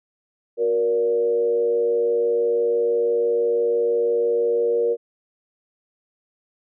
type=tone with frequency modulation; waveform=sine; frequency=470 Hz; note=A#4; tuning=14 cents sharp; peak=-17 dBFS; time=0.57-4.97 s; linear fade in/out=50 ms; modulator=106 Hz; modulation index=0.56; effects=none

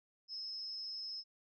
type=tone with amplitude modulation; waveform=sine; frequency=5180 Hz; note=E8; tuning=31 cents flat; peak=-38 dBFS; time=0.28-1.24 s; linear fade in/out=50 ms; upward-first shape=sine; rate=212 Hz; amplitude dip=65%; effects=none

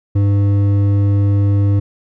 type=tone with hard clipping; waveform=sine; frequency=100.5 Hz; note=G2; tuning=44 cents sharp; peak=-12 dBFS; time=0.15-1.8 s; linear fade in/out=10 ms; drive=8 dB; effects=none

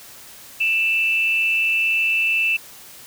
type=tone with amplitude modulation; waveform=sine; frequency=2657 Hz; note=E7; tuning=13 cents sharp; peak=-14 dBFS; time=0.6-2.57 s; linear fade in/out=10 ms; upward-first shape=sine; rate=242 Hz; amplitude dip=50%; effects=white hiss -42 dBFS RMS until 3.06 s

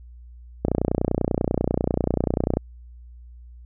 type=click train; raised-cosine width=2 ms; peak=-7 dBFS; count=59; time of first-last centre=0.65-2.571 s; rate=30.2 Hz; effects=added 60 Hz sine -41 dBFS peak until 3.65 s

